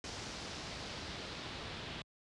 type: noise with low-pass filter sweep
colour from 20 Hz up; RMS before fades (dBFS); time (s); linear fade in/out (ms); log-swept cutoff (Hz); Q
pink; -44; 0.04-2.02; 2; 5700 to 3600; 1.8
effects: high-pass 60 Hz 12 dB/octave + resampled to 24000 Hz